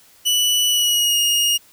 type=tone with pitch glide; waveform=sawtooth; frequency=2960 to 2858 Hz; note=F#7 to F7; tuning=0 to +39 cents; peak=-12 dBFS; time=0.25-1.58 s; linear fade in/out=20 ms; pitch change=-61 cents; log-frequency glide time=0.69-1.18 s; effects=white hiss -51 dBFS RMS until 1.72 s